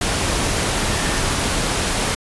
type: tone in noise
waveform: sine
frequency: 1801 Hz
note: A6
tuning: 40 cents sharp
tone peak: -31 dBFS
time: 0.91-1.2 s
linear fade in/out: 5 ms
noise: pink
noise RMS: -20 dBFS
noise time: 0.01-2.15 s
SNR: -14 dB
effects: resampled to 24000 Hz